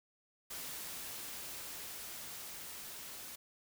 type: noise with level ramp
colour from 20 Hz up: white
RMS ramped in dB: -44 to -48 dBFS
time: 0.5-3.36 s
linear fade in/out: 10 ms
effects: none